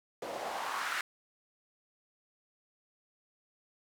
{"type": "noise with band-pass filter sweep", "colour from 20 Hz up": "white", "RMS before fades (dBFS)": -37, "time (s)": [0.22, 1.01], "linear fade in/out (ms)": 2, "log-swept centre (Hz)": [470, 1700], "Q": 2.6, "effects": []}